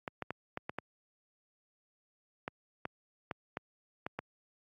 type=clicks; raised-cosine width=0.5 ms; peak=-21 dBFS; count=12; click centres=0.078 / 0.223 / 0.306 / 0.574 / 0.695 / 0.786 / 2.479 / 2.854 / 3.312 / 3.571 / 4.065 / 4.19 s; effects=high-pass 100 Hz 12 dB/octave + AAC 48 kbps